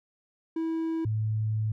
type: tone pair in turn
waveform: triangle / sine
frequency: 325.4 / 108.59 Hz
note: E4 / A2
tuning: -22 / -22 cents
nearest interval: octave + perfect fifth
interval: 1900 cents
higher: first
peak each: -25 dBFS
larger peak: neither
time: 0.56-1.05 / 1.05-1.72 s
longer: second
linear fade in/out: 5 ms
effects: none